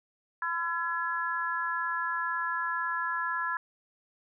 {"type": "harmonic tone", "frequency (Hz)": 338, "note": "E4", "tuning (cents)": 43, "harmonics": [3, 4, 5], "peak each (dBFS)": [-33, -34, -32], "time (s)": [0.42, 3.57], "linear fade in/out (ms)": 2, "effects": []}